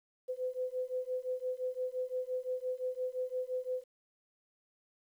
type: beating tone pair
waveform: sine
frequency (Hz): 505 / 510.8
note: B4 / C5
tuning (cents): +39 / -42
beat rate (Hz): 5.8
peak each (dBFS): -37 / -37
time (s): 0.28-3.84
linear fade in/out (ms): 20
effects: 11-bit